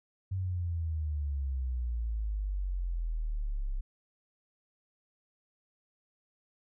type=exponential sweep; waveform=sine; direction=down; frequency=96.2 to 32.7 Hz; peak=-30 dBFS; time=0.31-3.81 s; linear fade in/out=10 ms; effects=none